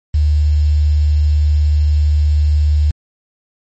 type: tone with quantisation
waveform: sine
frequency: 75 Hz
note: D2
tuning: 37 cents sharp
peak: -9 dBFS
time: 0.14-2.91 s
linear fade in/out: 5 ms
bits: 6
effects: MP3 32 kbps